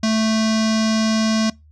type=tone with low-pass filter; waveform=square; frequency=220 Hz; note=A3; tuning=in tune; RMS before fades=-18 dBFS; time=0.03-1.5 s; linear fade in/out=5 ms; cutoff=5600 Hz; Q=3.6; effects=noise-tail reverb RT60 0.2 s tail -23 dB re dry + added 76 Hz sine -46 dBFS peak until 1.71 s